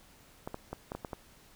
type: clicks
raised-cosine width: 1 ms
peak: -23 dBFS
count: 7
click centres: 0.475 / 0.544 / 0.73 / 0.919 / 0.95 / 1.048 / 1.132 s
effects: pink hiss -59 dBFS RMS until 1.55 s